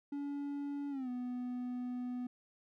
triangle tone with pitch glide, 284.7 to 247.8 Hz, C#4 to B3, +46 to +6 cents, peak -35 dBFS, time 0.12-2.27 s, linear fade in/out 5 ms, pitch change -240 cents, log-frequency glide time 0.9-1.09 s, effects none

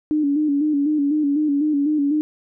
sine tone with vibrato, 293.7 Hz, D4, in tune, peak -16 dBFS, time 0.11-2.21 s, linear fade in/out 0 ms, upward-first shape square, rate 4 Hz, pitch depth 62 cents each way, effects none

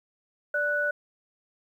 sine tone pair together, 586.2 / 1480 Hz, D5 / F#6, -3 / 0 cents, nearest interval octave + major third, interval 1603 cents, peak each -29 / -25 dBFS, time 0.54-0.91 s, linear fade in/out 5 ms, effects 10-bit

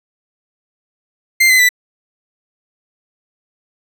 40% pulse tone with pitch steps, 2093 / 2036 / 1980.1 Hz, C7 / C7 / B6, 0 / -48 / +4 cents, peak -7 dBFS, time 1.4-1.691 s, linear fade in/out 10 ms, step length 97 ms, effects none

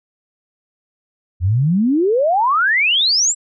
sine exponential sweep, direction up, 82.41 to 7902 Hz, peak -12 dBFS, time 1.4-3.35 s, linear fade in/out 50 ms, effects none

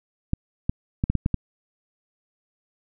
clicks, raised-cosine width 5 ms, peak -9 dBFS, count 7, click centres 0.334 / 0.695 / 1.039 / 1.1 / 1.153 / 1.261 / 1.343 s, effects none

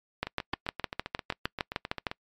two click trains, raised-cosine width 0.3 ms, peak -12 / -18 dBFS, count 13 / 15, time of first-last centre 0.23-2.068 / 0.27-2.115 s, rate 6.53 / 7.59 Hz, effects noise-tail reverb RT60 0.1 s tail -25 dB re dry + MP3 96 kbps

